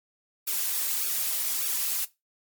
blue noise with flanger, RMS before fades -28 dBFS, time 0.47-2.05 s, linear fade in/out 5 ms, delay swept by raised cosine 0.97 to 5.57 ms, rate 1.7 Hz, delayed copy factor -0.75, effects noise-tail reverb RT60 0.2 s tail -17 dB re dry + MP3 96 kbps

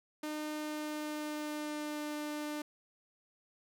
sawtooth tone with pitch glide, 304.1 to 298.9 Hz, D#4 to D4, -40 to +31 cents, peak -33 dBFS, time 0.23-2.62 s, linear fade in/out 5 ms, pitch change -29 cents, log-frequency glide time 0.53-2.08 s, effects none

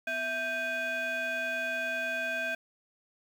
sine tone with frequency modulation, 1568 Hz, G6, in tune, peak -27 dBFS, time 0.07-2.55 s, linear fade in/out 5 ms, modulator 910 Hz, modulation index 1.1, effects tanh soft clip ceiling -29 dBFS + 9-bit

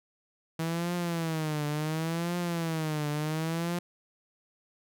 sawtooth tone with vibrato, 161.3 Hz, E3, 37 cents flat, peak -25 dBFS, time 0.59-3.79 s, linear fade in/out 5 ms, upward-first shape triangle, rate 0.7 Hz, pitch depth 160 cents each way, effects none

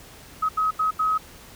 sine tone bursts at uneven times, 1272 Hz, D#6, 38 cents sharp, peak -19 dBFS, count 4, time 0.42-0.49 / 0.57-0.71 / 0.79-0.91 / 0.99-1.18 s, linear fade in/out 10 ms, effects pink hiss -46 dBFS RMS until 1.55 s

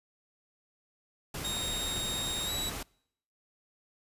pink noise, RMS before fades -38 dBFS, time 1.34-2.83 s, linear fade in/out 5 ms
sawtooth tone with pitch glide, 3729 to 3901 Hz, A#7 to B7, 0 to -22 cents, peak -30 dBFS, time 1.44-2.7 s, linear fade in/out 10 ms, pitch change +78 cents, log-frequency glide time 2.46-2.51 s
effects noise-tail reverb RT60 0.7 s tail -26 dB re dry + resampled to 32000 Hz

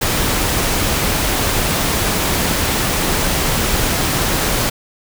pink noise, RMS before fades -17 dBFS, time 0.01-4.7 s, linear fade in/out 10 ms, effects none

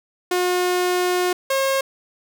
sawtooth tone pair in turn, 360 / 539.4 Hz, F#4 / C#5, -47 / -47 cents, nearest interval perfect fifth, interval 700 cents, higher second, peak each -14 dBFS, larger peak neither, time 0.31-1.33 / 1.5-1.81 s, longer first, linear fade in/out 5 ms, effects none

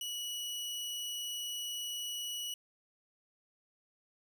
sawtooth tone, 2933 Hz, F#7, 16 cents flat, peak -34 dBFS, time 0.01-2.54 s, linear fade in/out 2 ms, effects none

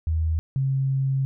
sine tone pair in turn, 80.1 / 134.71 Hz, E2 / C#3, -49 / -49 cents, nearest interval major sixth, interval 900 cents, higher second, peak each -20 dBFS, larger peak neither, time 0.07-0.39 / 0.56-1.25 s, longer second, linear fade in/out 0 ms, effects none

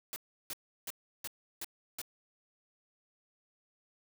white noise bursts, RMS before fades -40 dBFS, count 6, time 0.13-2.016 s, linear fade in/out 0 ms, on 31 ms, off 340 ms, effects none

